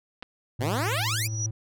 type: clicks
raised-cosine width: 0.3 ms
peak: -23 dBFS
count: 2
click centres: 0.225 / 0.229 s
type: tone with tremolo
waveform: triangle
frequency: 110 Hz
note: A2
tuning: in tune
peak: -25 dBFS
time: 0.59-1.51 s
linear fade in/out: 5 ms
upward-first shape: triangle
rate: 15 Hz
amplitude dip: 30%
type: exponential sweep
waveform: 10% pulse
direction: up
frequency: 114.1 to 2637 Hz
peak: -18 dBFS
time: 0.6-1.28 s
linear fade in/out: 20 ms
type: tone with exponential growth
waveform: sine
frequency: 5830 Hz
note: F#8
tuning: 26 cents flat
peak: -25 dBFS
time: 1.05-1.46 s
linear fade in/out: 1 ms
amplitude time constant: 88 ms
effects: none